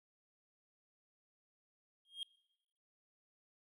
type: tone with exponential growth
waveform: triangle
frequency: 3237 Hz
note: G#7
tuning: 45 cents flat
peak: -35 dBFS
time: 2.05-2.23 s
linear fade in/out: 1 ms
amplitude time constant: 38 ms
effects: noise-tail reverb RT60 1.0 s tail -23 dB re dry